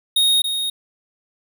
square tone with echo, 3729 Hz, A#7, in tune, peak -14 dBFS, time 0.16-0.42 s, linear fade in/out 5 ms, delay 280 ms, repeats 1, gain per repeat -7 dB, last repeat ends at 0.7 s, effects none

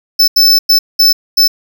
square tone bursts at uneven times, 5274 Hz, E8, in tune, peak -5 dBFS, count 5, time 0.19-0.28 / 0.36-0.59 / 0.69-0.79 / 0.99-1.13 / 1.37-1.48 s, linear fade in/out 10 ms, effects 7-bit

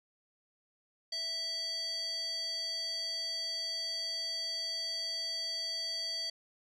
square tone with band-pass filter, 657 Hz, E5, 6 cents flat, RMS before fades -37 dBFS, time 1.12-6.3 s, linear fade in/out 5 ms, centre 4500 Hz, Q 7.2, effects none

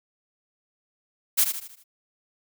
blue noise with echo, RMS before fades -19 dBFS, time 1.37-1.45 s, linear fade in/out 20 ms, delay 78 ms, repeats 5, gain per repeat -7 dB, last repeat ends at 1.84 s, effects none

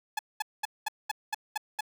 sawtooth tone bursts, 854 Hz, G#5, 48 cents sharp, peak -24 dBFS, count 8, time 0.17-1.808 s, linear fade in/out 5 ms, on 21 ms, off 210 ms, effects none

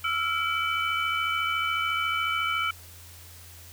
sine tone cluster, 1317 / 1391 / 2305 / 3012 Hz, E6 / F6 / D7 / F#7, -2 / -7 / -33 / +30 cents, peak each -29 / -31 / -29 / -33 dBFS, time 0.04-2.71 s, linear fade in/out 5 ms, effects added 86 Hz sine -48 dBFS peak until 3.72 s + white hiss -49 dBFS RMS until 3.72 s

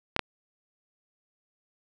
clicks, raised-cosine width 0.3 ms, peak -8 dBFS, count 2, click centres 0.164 / 0.193 s, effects none

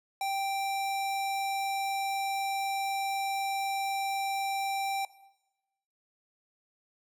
square tone, 784 Hz, G5, in tune, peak -30 dBFS, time 0.21-5.05 s, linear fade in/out 2 ms, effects noise-tail reverb RT60 1.0 s tail -18 dB re dry + resampled to 32000 Hz

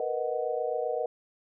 sine chord, B major seventh, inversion third, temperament equal, 466.2 / 493.9 / 622.3 / 740 Hz, A#4 / B4 / D#5 / F#5, 0 / 0 / 0 / 0 cents, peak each -33 / -32 / -33 / -35 dBFS, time 0-1.06 s, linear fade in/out 2 ms, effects none

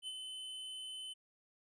square tone with ADSR envelope, 3041 Hz, F#7, 47 cents sharp, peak -40 dBFS, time 0.02-1.14 s, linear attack 56 ms, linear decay 41 ms, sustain -4 dB, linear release 18 ms, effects resampled to 22050 Hz

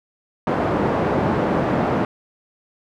pink band-pass noise, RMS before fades -20 dBFS, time 0.47-2.05 s, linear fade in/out 2 ms, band 160 to 970 Hz, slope 12 dB/octave, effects none

